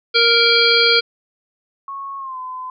harmonic tone, 466.2 Hz, A#4, in tune, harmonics 1 / 3 / 5 / 7 / 9 / 10, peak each -18 / -18 / -18 / -18 / -18 / -18 dBFS, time 0.14-1.01 s, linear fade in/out 20 ms
sine tone with pitch glide, 1100 to 1020.4 Hz, C#6 to C6, -14 to -44 cents, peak -26 dBFS, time 1.88-2.7 s, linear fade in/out 2 ms, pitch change -130 cents, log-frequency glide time 2.18-2.38 s
effects none

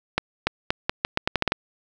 accelerating click train, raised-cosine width 0.3 ms, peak -4 dBFS, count 11, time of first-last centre 0.18-1.521 s, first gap 290 ms, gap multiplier 0.81, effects none

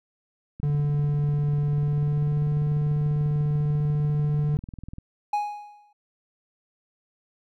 click train, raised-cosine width 5 ms, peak -25 dBFS, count 90, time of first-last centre 0.6-4.984 s, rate 20.3 Hz
triangle tone with pitch glide, 146 to 148.21 Hz, D3 to D3, -10 to +16 cents, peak -19 dBFS, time 0.63-4.57 s, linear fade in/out 0 ms, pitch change +26 cents, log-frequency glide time 1.75-2.59 s
triangle tone with exponential decay, 830 Hz, G#5, 1 cent flat, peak -18 dBFS, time 5.33-5.93 s, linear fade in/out 5 ms, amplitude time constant 130 ms
effects none

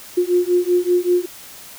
sine beating tone pair, 353.3 / 358.5 Hz, F4 / F4, +20 / +45 cents, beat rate 5.2 Hz, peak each -17 dBFS, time 0.17-1.26 s, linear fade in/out 10 ms, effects white hiss -39 dBFS RMS until 1.78 s

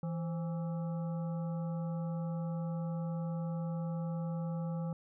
harmonic tone with a mistuned harmonic, 164.81 Hz, E3, in tune, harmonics 1 / 3 / 5 / 7 / 8, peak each -34 / -45 / -50 / -57 / -57 dBFS, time 0.03-4.93 s, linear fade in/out 2 ms, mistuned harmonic 3, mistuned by +100 cents, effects none

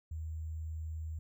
sine tone with sample-and-hold, 79.4 Hz, D#2, 36 cents sharp, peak -37 dBFS, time 0.11-1.19 s, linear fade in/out 5 ms, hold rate 7350 Hz, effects none

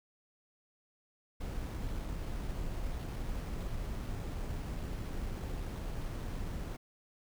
brown noise with sample-and-hold, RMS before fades -38 dBFS, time 1.4-6.77 s, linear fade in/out 10 ms, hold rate 7350 Hz, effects none

